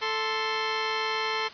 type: tone pair together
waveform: 10% pulse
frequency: 440 / 1046.5 Hz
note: A4 / C6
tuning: 0 / 0 cents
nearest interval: octave + minor third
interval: 1500 cents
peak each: -20 / -21 dBFS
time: 0.01-1.49 s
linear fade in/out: 20 ms
effects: white hiss -44 dBFS RMS until 1.53 s + resampled to 11025 Hz